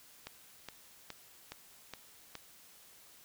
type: click train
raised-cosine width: 0.2 ms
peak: -25 dBFS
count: 6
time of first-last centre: 0.27-2.353 s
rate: 2.4 Hz
effects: white hiss -59 dBFS RMS until 3.24 s